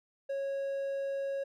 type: tone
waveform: triangle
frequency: 550 Hz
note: C#5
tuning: 14 cents flat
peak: -30 dBFS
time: 0.29-1.44 s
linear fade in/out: 10 ms
effects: none